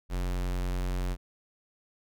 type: tone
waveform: square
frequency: 45.21 Hz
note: F#1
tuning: 39 cents flat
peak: -29 dBFS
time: 0.09-1.17 s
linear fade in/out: 50 ms
effects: none